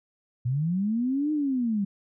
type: linear two-way sweep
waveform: sine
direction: up then down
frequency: 116.54 to 308.6 to 192.4 Hz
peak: -23 dBFS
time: 0.45-1.85 s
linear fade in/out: 10 ms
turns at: 1.32 s
effects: none